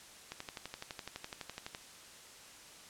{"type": "click train", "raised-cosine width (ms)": 0.2, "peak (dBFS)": -24, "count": 18, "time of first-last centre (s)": [0.32, 1.749], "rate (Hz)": 11.9, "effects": ["white hiss -54 dBFS RMS until 2.89 s", "low-pass 9000 Hz 12 dB/octave"]}